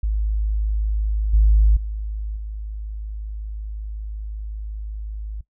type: tone with level steps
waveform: sine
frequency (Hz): 52.7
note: G#1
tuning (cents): +26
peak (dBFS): -18 / -10 / -24 / -27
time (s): 0.03-5.41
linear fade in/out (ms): 5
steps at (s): 1.33 / 1.76 / 2.36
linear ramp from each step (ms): 10
effects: noise-tail reverb RT60 0.1 s tail -19 dB re dry + tanh soft clip ceiling -6 dBFS

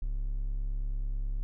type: tone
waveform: triangle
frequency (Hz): 34.65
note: C#1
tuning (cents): 0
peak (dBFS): -27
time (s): 0.02-1.43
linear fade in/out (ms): 0
effects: none

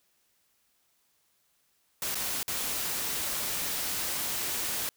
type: noise with dropouts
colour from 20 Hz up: white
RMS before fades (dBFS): -32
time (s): 2.02-4.89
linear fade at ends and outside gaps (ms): 1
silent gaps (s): 2.146-2.154 / 2.43-2.48
effects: white hiss -71 dBFS RMS until 4.96 s

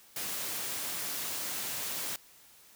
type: high-pass noise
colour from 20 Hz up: white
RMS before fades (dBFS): -36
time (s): 0.16-2.16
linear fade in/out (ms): 2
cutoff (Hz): 110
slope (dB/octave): 12
effects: white hiss -58 dBFS RMS until 2.75 s

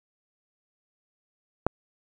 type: click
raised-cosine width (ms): 1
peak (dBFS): -7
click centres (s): 1.666
effects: none

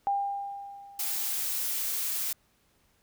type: tone with exponential decay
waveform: sine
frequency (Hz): 800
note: G5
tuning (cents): +35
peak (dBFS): -23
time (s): 0.07-1.55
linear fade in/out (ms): 0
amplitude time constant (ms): 320
type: noise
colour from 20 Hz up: blue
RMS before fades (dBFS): -31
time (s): 0.99-2.33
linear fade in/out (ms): 5
effects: pink hiss -68 dBFS RMS until 3.02 s

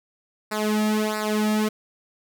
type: tone with flanger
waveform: sawtooth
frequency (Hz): 213.7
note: G#3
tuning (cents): +50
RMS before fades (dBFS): -23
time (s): 0.51-1.69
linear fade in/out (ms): 10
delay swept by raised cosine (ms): 0.31 to 2.01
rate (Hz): 1.5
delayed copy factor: -0.9
effects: none

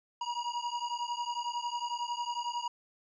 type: beating tone pair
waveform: square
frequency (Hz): 952 / 963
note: A#5 / B5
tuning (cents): +36 / -44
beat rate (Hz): 11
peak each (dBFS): -37 / -37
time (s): 0.21-2.68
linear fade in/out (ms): 5
effects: resampled to 16000 Hz

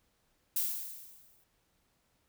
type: noise with exponential decay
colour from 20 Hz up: violet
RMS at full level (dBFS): -29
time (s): 0.56-1.44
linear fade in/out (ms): 5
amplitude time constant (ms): 190
effects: pink hiss -74 dBFS RMS until 2.28 s

